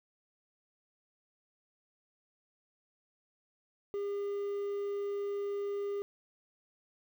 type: tone with quantisation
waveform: triangle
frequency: 403.9 Hz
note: G#4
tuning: 48 cents flat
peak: -31 dBFS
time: 3.94-6.02 s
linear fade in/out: 0 ms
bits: 10
effects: none